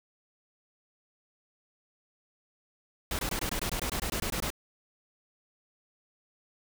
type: noise bursts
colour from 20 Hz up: pink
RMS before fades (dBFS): -32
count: 14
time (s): 3.11-4.503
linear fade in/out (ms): 2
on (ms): 80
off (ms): 21
effects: none